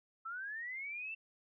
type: linear sweep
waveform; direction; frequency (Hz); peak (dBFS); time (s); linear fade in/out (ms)
sine; up; 1300 to 2697; -40; 0.25-1.15; 10
effects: none